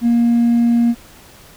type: tone with hard clipping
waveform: triangle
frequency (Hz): 235.6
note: A#3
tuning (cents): +19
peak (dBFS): -10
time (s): 0.01-0.95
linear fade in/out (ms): 50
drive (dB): 2
effects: pink hiss -43 dBFS RMS until 1.56 s